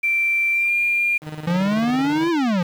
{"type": "tone with pitch glide", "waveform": "sine", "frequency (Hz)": [2349, 2401], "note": ["D7", "D7"], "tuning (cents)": [0, 38], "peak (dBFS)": -16, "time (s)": [0.03, 1.18], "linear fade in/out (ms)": 10, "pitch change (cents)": 38, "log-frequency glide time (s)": [0.52, 0.73]}
{"type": "tone with tremolo", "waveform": "sawtooth", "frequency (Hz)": 153.4, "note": "D#3", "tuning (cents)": -24, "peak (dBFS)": -24, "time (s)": [1.21, 2.3], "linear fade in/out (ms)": 50, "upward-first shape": "square", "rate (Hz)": 18, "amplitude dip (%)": 55}
{"type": "exponential two-way sweep", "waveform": "square", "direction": "up then down", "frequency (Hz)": [168, 347.6, 168], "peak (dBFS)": -18, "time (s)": [1.47, 2.63], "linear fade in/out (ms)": 5, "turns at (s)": 2.3}
{"effects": ["low-pass 4000 Hz 12 dB/octave", "7-bit"]}